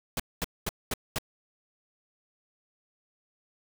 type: noise bursts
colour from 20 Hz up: pink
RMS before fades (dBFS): -30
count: 5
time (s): 0.17-1.185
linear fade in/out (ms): 2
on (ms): 27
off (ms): 220
effects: none